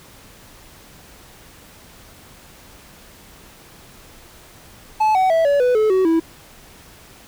triangle tone with pitch steps, 864 / 752.2 / 654.8 / 570 / 496.2 / 432 / 376.1 / 327.4 Hz, A5 / F#5 / E5 / C#5 / B4 / A4 / F#4 / E4, -32 / +28 / -12 / +48 / +8 / -32 / +28 / -12 cents, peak -11 dBFS, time 5-6.2 s, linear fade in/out 10 ms, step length 150 ms, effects pink hiss -45 dBFS RMS until 7.27 s

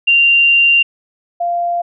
sine tone pair in turn, 2776 / 694 Hz, F7 / F5, -11 / -11 cents, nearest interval 2 octaves, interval 2400 cents, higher first, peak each -7 / -14 dBFS, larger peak first, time 0.07-0.83 / 1.4-1.82 s, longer first, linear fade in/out 10 ms, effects none

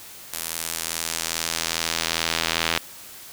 sawtooth tone with band-pass filter sweep, 82.41 Hz, E2, in tune, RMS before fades -27 dBFS, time 0.33-2.78 s, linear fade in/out 0 ms, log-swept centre 12000 to 3300 Hz, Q 0.92, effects white hiss -42 dBFS RMS until 3.32 s

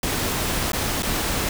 pink noise with dropouts, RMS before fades -24 dBFS, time 0.03-1.49 s, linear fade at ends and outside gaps 2 ms, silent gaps 0.719-0.732 / 1.023-1.03 s, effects none

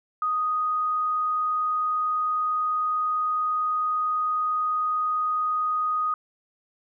sine tone, 1244.5 Hz, D#6, in tune, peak -22 dBFS, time 0.22-6.14 s, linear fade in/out 2 ms, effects none

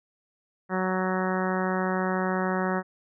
harmonic tone, 186.1 Hz, F#3, 10 cents sharp, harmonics 1 / 2 / 3 / 4 / 5 / 6 / 7 / 8 / 9 / 10, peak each -28 / -31 / -33 / -34 / -35 / -36 / -36 / -37 / -38 / -38 dBFS, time 0.69-2.83 s, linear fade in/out 50 ms, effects none

